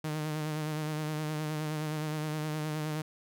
sawtooth tone with vibrato, 153.6 Hz, D#3, 22 cents flat, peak -28 dBFS, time 0.04-3.02 s, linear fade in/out 5 ms, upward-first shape sine, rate 9.6 Hz, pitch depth 33 cents each way, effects none

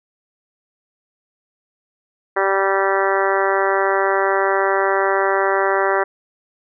harmonic tone, 194.6 Hz, G3, 12 cents flat, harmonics 2 / 3 / 4 / 5 / 6 / 7 / 8 / 9 / 10, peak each -20 / -22 / -23 / -24 / -25 / -25 / -26 / -27 / -27 dBFS, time 2.36-6.04 s, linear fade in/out 10 ms, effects none

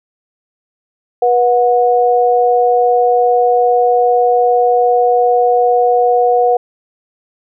sine tone pair together, 486.5 / 729 Hz, B4 / F#5, -26 / -26 cents, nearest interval perfect fifth, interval 700 cents, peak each -11 dBFS, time 1.22-6.57 s, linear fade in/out 5 ms, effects none

